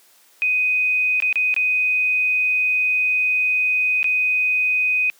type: tone with dropouts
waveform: sine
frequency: 2500 Hz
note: D#7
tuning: 8 cents sharp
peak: -16 dBFS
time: 0.42-5.1 s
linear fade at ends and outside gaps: 0 ms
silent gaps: 1.202-1.223 / 1.327-1.357 / 1.541-1.564 / 4.03-4.043 s
effects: white hiss -54 dBFS RMS until 5.19 s + high-pass 300 Hz 12 dB/octave